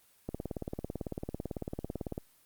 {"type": "click train", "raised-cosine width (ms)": 2, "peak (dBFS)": -22, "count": 35, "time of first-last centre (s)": [0.29, 2.179], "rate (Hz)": 18, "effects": ["white hiss -65 dBFS RMS until 2.45 s", "Opus 24 kbps"]}